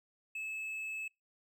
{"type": "tone", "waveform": "triangle", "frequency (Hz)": 2600, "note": "E7", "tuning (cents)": -24, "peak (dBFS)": -36, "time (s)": [0.35, 1.08], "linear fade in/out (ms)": 5, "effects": ["noise-tail reverb RT60 0.2 s tail -24 dB re dry"]}